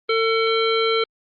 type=harmonic tone; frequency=450 Hz; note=A4; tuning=39 cents sharp; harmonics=1 / 3 / 5 / 7 / 9; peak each=-19 / -24 / -26 / -27 / -29 dBFS; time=0.09-1.04 s; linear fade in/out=5 ms; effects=Opus 32 kbps